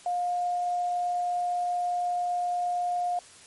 sine tone, 710 Hz, F5, 28 cents sharp, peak -25 dBFS, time 0.06-3.19 s, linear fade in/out 2 ms, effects white hiss -51 dBFS RMS until 3.46 s + MP3 48 kbps

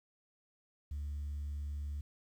sine tone, 72.7 Hz, D2, 17 cents flat, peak -35 dBFS, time 0.91-2.01 s, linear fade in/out 5 ms, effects tanh soft clip ceiling -35 dBFS + 11-bit

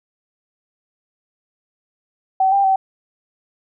sine tone with pitch steps, 763 / 793 / 768 Hz, G5 / G5 / G5, -47 / +20 / -36 cents, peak -12 dBFS, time 2.4-2.76 s, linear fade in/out 5 ms, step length 120 ms, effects none

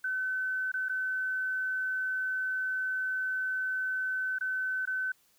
sine tone with dropouts, 1520 Hz, F#6, 46 cents sharp, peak -29 dBFS, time 0.04-5.12 s, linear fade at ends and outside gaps 5 ms, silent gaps 0.718-0.739 / 0.886-0.894 / 4.386-4.409 / 4.855-4.873 s, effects white hiss -67 dBFS RMS until 5.38 s

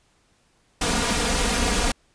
pink noise with comb filter, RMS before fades -22 dBFS, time 0.81-1.92 s, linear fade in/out 5 ms, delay 4.2 ms, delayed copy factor +0.75, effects pink hiss -63 dBFS RMS until 2.14 s + resampled to 22050 Hz

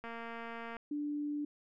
click train, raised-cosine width 0.5 ms, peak -30 dBFS, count 169, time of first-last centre 0.04-0.767 s, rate 231 Hz
sine tone, 293.7 Hz, D4, in tune, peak -34 dBFS, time 0.91-1.45 s, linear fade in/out 5 ms
effects none

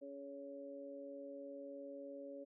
harmonic tone, 139.9 Hz, C#3, 16 cents sharp, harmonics 2 / 3 / 4, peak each -52 / -56 / -49 dBFS, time 0.01-2.45 s, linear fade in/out 20 ms, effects none

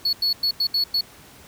triangle tone bursts at uneven times, 4394 Hz, C#8, 16 cents flat, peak -17 dBFS, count 6, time 0.05-0.13 / 0.22-0.33 / 0.43-0.51 / 0.6-0.67 / 0.74-0.84 / 0.94-1.01 s, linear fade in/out 5 ms, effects pink hiss -47 dBFS RMS until 1.47 s + high-pass 60 Hz 12 dB/octave

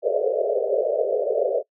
white band-pass noise, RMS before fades -22 dBFS, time 0.02-1.63 s, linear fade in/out 50 ms, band 410 to 640 Hz, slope 96 dB/octave, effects noise-tail reverb RT60 0.1 s tail -22 dB re dry

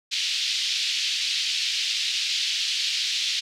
white band-pass noise, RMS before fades -26 dBFS, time 0.11-3.41 s, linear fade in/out 20 ms, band 2700 to 4700 Hz, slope 24 dB/octave, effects none

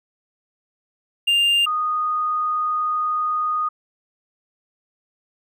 triangle / sine tone pair in turn, 2800 / 1236.5 Hz, F7 / D#6, +4 / -11 cents, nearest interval octave + major second, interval 1415 cents, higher first, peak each -13 / -19 dBFS, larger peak first, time 1.27-1.66 / 1.66-3.69 s, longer second, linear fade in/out 10 ms, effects none

